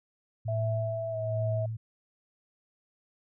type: tone with tremolo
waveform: sine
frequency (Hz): 111.7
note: A2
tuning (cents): +27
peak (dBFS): -27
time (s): 0.45-1.77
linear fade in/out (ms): 10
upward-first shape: sine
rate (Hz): 1.2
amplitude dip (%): 75
type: tone with pitch glide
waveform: sine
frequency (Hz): 659.3 to 643.1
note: E5 to E5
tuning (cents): 0 to -43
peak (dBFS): -31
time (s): 0.48-1.66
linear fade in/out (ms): 5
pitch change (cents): -43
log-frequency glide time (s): 1.11-1.16
effects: none